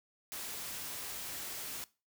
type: noise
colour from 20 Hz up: white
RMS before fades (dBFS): -42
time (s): 0.32-1.84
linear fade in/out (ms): 0
effects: noise-tail reverb RT60 0.3 s tail -20 dB re dry